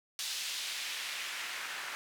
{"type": "noise with band-pass filter sweep", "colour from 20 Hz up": "white", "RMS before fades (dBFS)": -39, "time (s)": [0.19, 1.95], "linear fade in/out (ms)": 0, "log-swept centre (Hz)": [4200, 1500], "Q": 1.2, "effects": []}